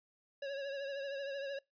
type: tone with vibrato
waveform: square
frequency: 554.4 Hz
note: C#5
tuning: in tune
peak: -39 dBFS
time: 0.42-1.59 s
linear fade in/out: 5 ms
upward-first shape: triangle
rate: 13 Hz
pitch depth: 54 cents each way
effects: noise-tail reverb RT60 0.2 s tail -25 dB re dry + resampled to 11025 Hz